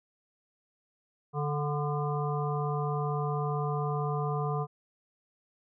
harmonic tone with a mistuned harmonic, 146.3 Hz, D3, 6 cents flat, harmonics 1 / 3 / 5 / 7 / 8, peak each -30 / -35 / -37 / -38 / -39 dBFS, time 1.33-4.67 s, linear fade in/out 50 ms, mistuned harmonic 8, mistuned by +47 cents, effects none

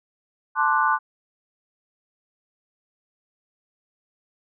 sine chord, D dominant seventh, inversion second, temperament equal, 880 / 1046.5 / 1174.7 / 1480 Hz, A5 / C6 / D6 / F#6, 0 / 0 / 0 / 0 cents, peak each -23 dBFS, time 0.55-0.99 s, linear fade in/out 50 ms, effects none

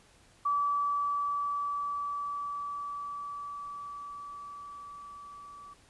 sine tone with level ramp, 1152 Hz, D6, 34 cents flat, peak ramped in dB -25 to -46 dBFS, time 0.45-5.74 s, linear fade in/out 10 ms, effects pink hiss -61 dBFS RMS until 5.89 s + resampled to 24000 Hz

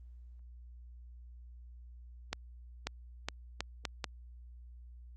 accelerating click train, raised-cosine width 0.2 ms, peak -17 dBFS, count 6, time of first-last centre 2.33-4.042 s, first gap 540 ms, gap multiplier 0.77, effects added 60 Hz sine -49 dBFS peak until 5.16 s + Opus 24 kbps

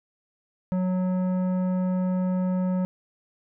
triangle tone with tanh clipping, 183.9 Hz, F#3, 10 cents flat, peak -24 dBFS, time 0.72-2.85 s, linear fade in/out 0 ms, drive 16 dB, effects none

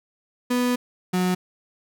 35% pulse tone pair in turn, 246.9 / 182.31 Hz, B3 / F#3, 0 / -25 cents, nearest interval perfect fourth, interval 525 cents, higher first, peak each -18 dBFS, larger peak neither, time 0.5-0.76 / 1.13-1.35 s, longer first, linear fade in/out 10 ms, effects none

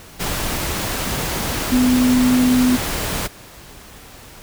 sine tone in noise, 251.1 Hz, B3, 29 cents sharp, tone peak -12 dBFS, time 1.71-2.77 s, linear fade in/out 20 ms, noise pink, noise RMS -23 dBFS, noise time 0.19-3.28 s, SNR +8 dB, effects pink hiss -41 dBFS RMS until 4.42 s

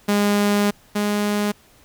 sawtooth tone pair in turn, 204.8 / 206.9 Hz, G#3 / G#3, -24 / -6 cents, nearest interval unison, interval 18 cents, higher second, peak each -12 / -15 dBFS, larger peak first, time 0.08-0.71 / 0.95-1.52 s, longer first, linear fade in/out 10 ms, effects pink hiss -53 dBFS RMS until 1.84 s

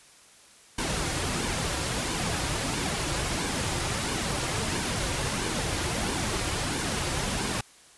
pink noise with flanger, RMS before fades -29 dBFS, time 0.78-7.61 s, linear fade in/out 5 ms, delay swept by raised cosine 1.5 to 4.7 ms, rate 1.5 Hz, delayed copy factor -0.5, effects white hiss -54 dBFS RMS until 7.97 s + resampled to 24000 Hz

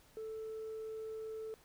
sine tone, 440 Hz, A4, in tune, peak -39 dBFS, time 0.17-1.54 s, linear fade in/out 0 ms, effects tanh soft clip ceiling -39 dBFS + pink hiss -65 dBFS RMS until 1.64 s

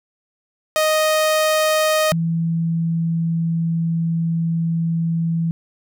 sawtooth / sine tone pair in turn, 622.3 / 165.64 Hz, D#5 / E3, 0 / +9 cents, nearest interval octave + major seventh, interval 2291 cents, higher first, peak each -11 / -17 dBFS, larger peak first, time 0.76-2.12 / 2.12-5.51 s, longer second, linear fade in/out 0 ms, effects none

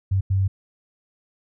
sine tone bursts at uneven times, 96.3 Hz, G2, 30 cents flat, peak -17 dBFS, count 2, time 0.11-0.21 / 0.3-0.48 s, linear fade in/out 10 ms, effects none

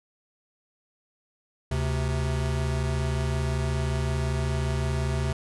square tone pair together, 73.42 / 130.82 Hz, D2 / C3, 0 / 0 cents, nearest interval minor seventh, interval 1000 cents, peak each -28 dBFS, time 1.71-5.33 s, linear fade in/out 5 ms, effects resampled to 24000 Hz

